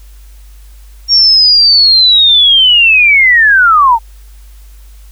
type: linear sweep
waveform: sine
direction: down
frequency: 5588 to 870 Hz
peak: -3 dBFS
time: 1.08-3.99 s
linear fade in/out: 50 ms
effects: added 50 Hz sine -32 dBFS peak until 5.11 s + white hiss -47 dBFS RMS until 5.11 s